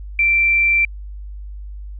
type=tone; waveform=sine; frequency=2349 Hz; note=D7; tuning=in tune; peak=-12 dBFS; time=0.19-0.85 s; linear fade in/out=2 ms; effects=added 50 Hz sine -29 dBFS peak until 1.99 s